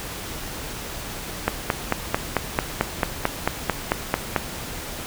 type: click train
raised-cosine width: 0.5 ms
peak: -3 dBFS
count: 14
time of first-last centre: 1.48-4.362 s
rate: 4.51 Hz
effects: pink hiss -33 dBFS RMS until 5.06 s